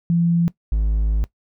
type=tone pair in turn; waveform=sine / triangle; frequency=170 / 53.15 Hz; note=F3 / G#1; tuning=-46 / +41 cents; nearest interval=octave + minor sixth; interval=2013 cents; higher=first; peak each=-14 / -14 dBFS; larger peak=neither; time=0.1-0.48 / 0.72-1.24 s; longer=second; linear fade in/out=0 ms; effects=noise-tail reverb RT60 0.1 s tail -18 dB re dry